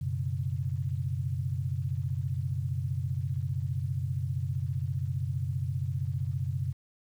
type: chord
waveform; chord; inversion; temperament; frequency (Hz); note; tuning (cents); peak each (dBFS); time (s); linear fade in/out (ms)
sine; F# suspended fourth; none; equal; 92.5 / 123.47 / 138.59; F#2 / B2 / C#3; 0 / 0 / 0; -33; 0.01-6.73; 10
effects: 10-bit